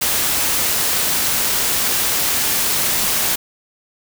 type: noise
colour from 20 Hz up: white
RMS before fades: -18 dBFS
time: 0.01-3.36 s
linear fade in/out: 10 ms
effects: none